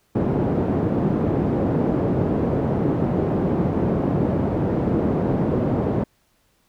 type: band-pass noise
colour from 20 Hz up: pink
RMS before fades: -21 dBFS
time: 0.15-6.04 s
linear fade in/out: 5 ms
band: 130 to 450 Hz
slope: 12 dB/octave
effects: pink hiss -64 dBFS RMS until 6.68 s